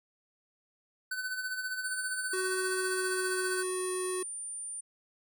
square tone with tremolo, 1510 Hz, F#6, 35 cents sharp, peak -32 dBFS, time 1.11-3.63 s, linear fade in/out 5 ms, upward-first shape sine, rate 15 Hz, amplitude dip 55%
sine tone, 9180 Hz, D9, 40 cents flat, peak -37 dBFS, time 1.84-4.81 s, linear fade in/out 10 ms
square tone with pitch glide, 372.8 to 368.1 Hz, F#4 to F#4, +13 to -9 cents, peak -33 dBFS, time 2.33-4.23 s, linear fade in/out 5 ms, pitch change -22 cents, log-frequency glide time 2.76-3.9 s
effects none

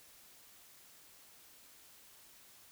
silence, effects white hiss -60 dBFS RMS until 2.71 s

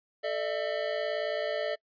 square chord, A suspended fourth, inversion none, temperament equal with one note detuned, 440 / 600.7 / 659.3 Hz, A4 / D5 / E5, 0 / +39 / 0 cents, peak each -37 / -32 / -36 dBFS, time 0.23-1.76 s, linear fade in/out 20 ms, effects noise-tail reverb RT60 0.1 s tail -26 dB re dry + resampled to 11025 Hz

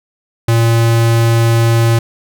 square tone, 115.4 Hz, A#2, 17 cents flat, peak -9 dBFS, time 0.48-1.99 s, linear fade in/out 5 ms, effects none

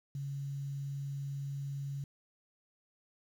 sine tone with quantisation, 139.5 Hz, C#3, 11 cents sharp, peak -36 dBFS, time 0.15-2.04 s, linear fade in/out 2 ms, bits 10, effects none

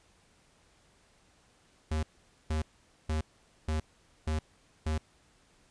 square tone bursts, 77.9 Hz, D#2, 3 cents sharp, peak -29 dBFS, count 6, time 1.91-4.98 s, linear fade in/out 5 ms, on 120 ms, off 470 ms, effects pink hiss -65 dBFS RMS until 5.7 s + resampled to 22050 Hz

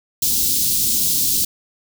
white band-stop noise, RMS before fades -18 dBFS, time 0.22-1.45 s, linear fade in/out 5 ms, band 300 to 3900 Hz, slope 24 dB/octave, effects none

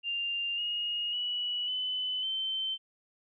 sine tone with pitch steps, 2794 / 2866 / 2940 / 3015 / 3093 Hz, F7 / F7 / F#7 / F#7 / G7, 0 / +44 / -12 / +32 / -24 cents, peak -30 dBFS, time 0.03-2.78 s, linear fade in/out 50 ms, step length 550 ms, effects none

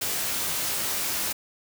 white noise with comb filter, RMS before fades -28 dBFS, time 0.01-1.33 s, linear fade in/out 10 ms, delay 19 ms, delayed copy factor +0.55, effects none

